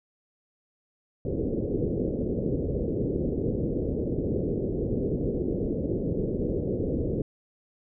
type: low-pass noise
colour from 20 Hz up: white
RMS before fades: -28 dBFS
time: 1.25-7.22 s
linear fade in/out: 2 ms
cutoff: 490 Hz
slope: 48 dB/octave
effects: none